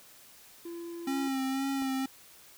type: tone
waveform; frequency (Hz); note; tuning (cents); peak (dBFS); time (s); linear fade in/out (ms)
triangle; 340.5; F4; -44; -36; 0.65-1.28; 5
type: tone with vibrato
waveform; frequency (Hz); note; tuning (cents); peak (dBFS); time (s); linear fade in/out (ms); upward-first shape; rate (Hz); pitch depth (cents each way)
square; 268.9; C4; +47; -30; 1.07-2.06; 5; sine; 2; 29
type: clicks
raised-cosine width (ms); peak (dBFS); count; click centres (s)
1; -36; 2; 1.82 / 1.823
effects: white hiss -55 dBFS RMS until 2.57 s